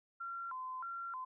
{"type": "tone with vibrato", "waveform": "sine", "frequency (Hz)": 1187, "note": "D6", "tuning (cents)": 18, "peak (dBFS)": -40, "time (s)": [0.2, 1.25], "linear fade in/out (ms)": 10, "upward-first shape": "square", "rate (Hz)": 1.6, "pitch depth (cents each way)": 250, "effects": []}